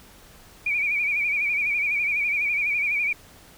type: tone with vibrato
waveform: sine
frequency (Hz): 2349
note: D7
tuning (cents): 0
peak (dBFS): -21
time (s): 0.66-3.13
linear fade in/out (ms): 5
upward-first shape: sine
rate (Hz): 12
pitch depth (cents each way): 78
effects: pink hiss -50 dBFS RMS until 3.57 s